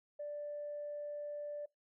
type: tone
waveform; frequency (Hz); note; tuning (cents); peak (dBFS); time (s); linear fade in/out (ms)
sine; 587.3; D5; 0; -39; 0.19-1.66; 10
effects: noise-tail reverb RT60 0.2 s tail -25 dB re dry + tanh soft clip ceiling -35 dBFS